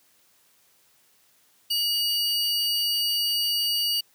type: tone pair together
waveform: 45% pulse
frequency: 2900 / 4603 Hz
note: F#7 / D8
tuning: -35 / -36 cents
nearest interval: minor sixth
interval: 799 cents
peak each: -26 / -24 dBFS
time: 1.7-4.01 s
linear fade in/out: 10 ms
effects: white hiss -62 dBFS RMS until 4.14 s + high-pass 80 Hz 12 dB/octave